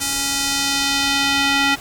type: tone with band-pass filter sweep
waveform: square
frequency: 277.9 Hz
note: C#4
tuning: 4 cents sharp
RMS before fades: -19 dBFS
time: 0-1.76 s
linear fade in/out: 20 ms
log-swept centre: 8200 to 2500 Hz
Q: 1
effects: pink hiss -36 dBFS RMS until 1.8 s